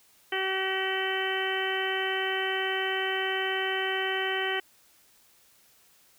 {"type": "harmonic tone", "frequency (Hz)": 381.4, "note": "G4", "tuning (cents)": -47, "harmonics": [1, 2, 3, 4, 5, 6, 7, 8], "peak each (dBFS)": [-32, -35, -40, -35, -32, -39, -40, -34], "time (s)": [0.32, 4.6], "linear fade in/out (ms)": 5, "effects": ["white hiss -61 dBFS RMS until 6.18 s"]}